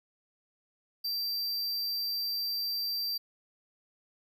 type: tone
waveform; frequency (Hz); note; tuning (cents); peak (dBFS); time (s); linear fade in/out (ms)
square; 4696; D8; -1; -31; 1.04-3.18; 10
effects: none